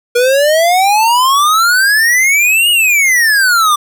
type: exponential two-way sweep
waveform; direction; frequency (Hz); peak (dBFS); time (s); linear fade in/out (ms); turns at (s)
square; up then down; 476 to 2915 to 1168; -8; 0.15-3.76; 10; 2.7
effects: none